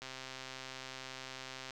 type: click train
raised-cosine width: 0.2 ms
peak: -27 dBFS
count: 222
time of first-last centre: 0.02-1.707 s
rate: 131 Hz
effects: none